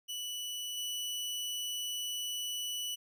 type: tone with level steps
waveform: sawtooth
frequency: 2960 Hz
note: F#7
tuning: in tune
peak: -34 / -32 dBFS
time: 0.08-2.96 s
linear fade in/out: 20 ms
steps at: 0.77 s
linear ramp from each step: 5 ms
effects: none